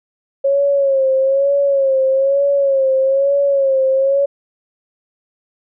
sine tone with vibrato, 546 Hz, C#5, 26 cents flat, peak -11 dBFS, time 0.44-4.26 s, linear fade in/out 10 ms, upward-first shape sine, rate 1.1 Hz, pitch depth 56 cents each way, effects none

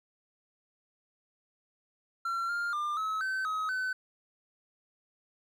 triangle tone with pitch steps, 1363 / 1402 / 1198 / 1289 / 1535 / 1271 / 1515 Hz, F6 / F6 / D6 / E6 / G6 / D#6 / F#6, -43 / +6 / +34 / -39 / -37 / +36 / +40 cents, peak -28 dBFS, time 2.25-3.93 s, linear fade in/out 5 ms, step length 240 ms, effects none

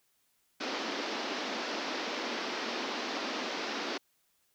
pink band-pass noise, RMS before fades -36 dBFS, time 0.6-3.98 s, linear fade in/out 10 ms, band 230 to 5600 Hz, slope 48 dB/octave, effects white hiss -73 dBFS RMS until 4.54 s

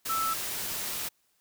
sine tone in noise, 1318.5 Hz, E6, in tune, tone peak -27 dBFS, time 0.09-0.34 s, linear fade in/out 10 ms, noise white, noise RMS -34 dBFS, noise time 0.05-1.09 s, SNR +4 dB, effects white hiss -71 dBFS RMS until 1.4 s

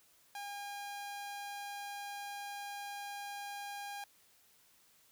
sawtooth tone, 810 Hz, G#5, 43 cents flat, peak -38 dBFS, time 0.35-4.04 s, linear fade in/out 2 ms, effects white hiss -67 dBFS RMS until 5.11 s

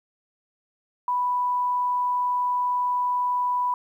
sine tone, 987.8 Hz, B5, in tune, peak -21 dBFS, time 1.08-3.74 s, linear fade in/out 2 ms, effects 10-bit

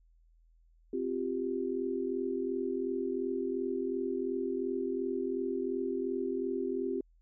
sine chord, C suspended fourth, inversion none, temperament equal, 261.6 / 349.2 / 392 Hz, C4 / F4 / G4, 0 / 0 / 0 cents, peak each -36 / -36 / -34 dBFS, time 0.93-7.01 s, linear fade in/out 5 ms, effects added 41 Hz sine -61 dBFS peak until 7.21 s

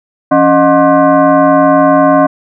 sine tone with frequency modulation, 169.5 Hz, E3, 49 cents sharp, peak -4 dBFS, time 0.31-2.27 s, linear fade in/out 10 ms, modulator 447 Hz, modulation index 2.1, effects none

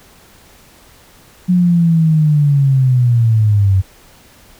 sine linear sweep, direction down, 182.1 to 93.1 Hz, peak -8 dBFS, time 1.48-3.82 s, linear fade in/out 20 ms, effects pink hiss -45 dBFS RMS until 4.59 s

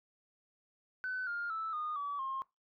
sine tone with pitch steps, 1510 / 1408.9 / 1314.5 / 1226.5 / 1144.4 / 1067.7 Hz, F#6 / F6 / E6 / D#6 / D6 / C6, +35 / +15 / -5 / -25 / -45 / +35 cents, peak -34 dBFS, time 1.04-2.42 s, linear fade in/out 0 ms, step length 230 ms, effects noise-tail reverb RT60 0.2 s tail -21 dB re dry + tanh soft clip ceiling -30 dBFS

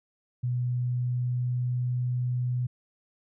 sine tone with pitch glide, 123.47 to 124.19 Hz, B2 to B2, 0 to +10 cents, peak -25 dBFS, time 0.43-2.67 s, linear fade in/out 10 ms, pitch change +10 cents, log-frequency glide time 0.65-2.01 s, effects none

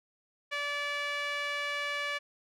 sawtooth tone with band-pass filter, 578 Hz, D5, 28 cents flat, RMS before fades -34 dBFS, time 0.51-2.19 s, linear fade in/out 20 ms, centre 2200 Hz, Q 1.8, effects none

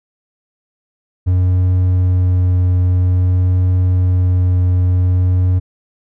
triangle tone with vibrato, 90.9 Hz, F#2, 30 cents flat, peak -8 dBFS, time 1.26-5.6 s, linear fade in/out 20 ms, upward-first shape triangle, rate 0.51 Hz, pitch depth 11 cents each way, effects none

